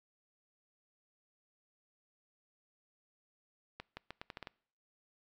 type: accelerating click train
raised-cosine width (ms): 0.3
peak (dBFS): -27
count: 8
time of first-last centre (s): 3.8-4.472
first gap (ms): 170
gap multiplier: 0.8
effects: noise-tail reverb RT60 0.6 s tail -25 dB re dry